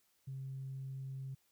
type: tone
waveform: sine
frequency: 133.9 Hz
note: C3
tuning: 40 cents sharp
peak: -40 dBFS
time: 0.27-1.35 s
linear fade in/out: 10 ms
effects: tanh soft clip ceiling -36 dBFS + white hiss -75 dBFS RMS until 1.51 s